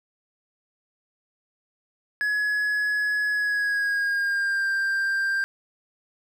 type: tone with pitch glide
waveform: triangle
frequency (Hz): 1688 to 1584.1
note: G#6 to G6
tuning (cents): +28 to +18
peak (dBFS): -20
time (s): 2.21-5.44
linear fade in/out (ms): 0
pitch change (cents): -110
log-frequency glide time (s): 3.31-4.68
effects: none